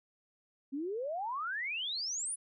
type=exponential sweep; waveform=sine; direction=up; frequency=261.6 to 10200 Hz; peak=-34 dBFS; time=0.72-2.36 s; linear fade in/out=20 ms; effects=none